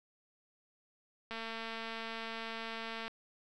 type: click train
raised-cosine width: 0.3 ms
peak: -26 dBFS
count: 401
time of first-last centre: 1.31-3.08 s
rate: 226 Hz
effects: none